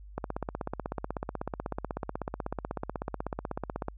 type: click train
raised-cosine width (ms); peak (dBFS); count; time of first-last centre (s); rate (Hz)
1; -18; 61; 0.18-3.884; 16.2
effects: added 50 Hz sine -45 dBFS peak until 3.97 s